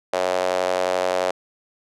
sawtooth tone with high-pass filter, 91.5 Hz, F#2, 19 cents flat, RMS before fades -22 dBFS, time 0.13-1.31 s, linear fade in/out 5 ms, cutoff 580 Hz, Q 3.8, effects low-pass 8000 Hz 12 dB/octave

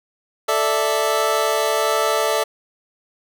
25% pulse chord, A suspended fourth, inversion none, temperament equal, 440 / 587.3 / 659.3 Hz, A4 / D5 / E5, 0 / 0 / 0 cents, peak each -18 dBFS, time 0.48-2.44 s, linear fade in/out 10 ms, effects none

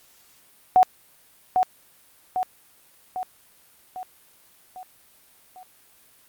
sine tone with echo, 740 Hz, F#5, in tune, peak -11 dBFS, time 0.76-0.83 s, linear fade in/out 0 ms, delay 800 ms, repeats 6, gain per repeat -5 dB, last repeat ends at 5.63 s, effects white hiss -56 dBFS RMS until 6.28 s + Opus 48 kbps

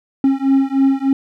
triangle beating tone pair, 269.2 / 272.5 Hz, C4 / C#4, +49 / -29 cents, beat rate 3.3 Hz, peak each -13 dBFS, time 0.24-1.13 s, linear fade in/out 2 ms, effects none

